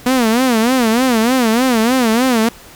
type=tone with vibrato; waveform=sawtooth; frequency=240 Hz; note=B3; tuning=49 cents flat; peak=-7 dBFS; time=0.06-2.49 s; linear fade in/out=5 ms; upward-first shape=sine; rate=3.3 Hz; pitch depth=160 cents each way; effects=pink hiss -39 dBFS RMS until 2.75 s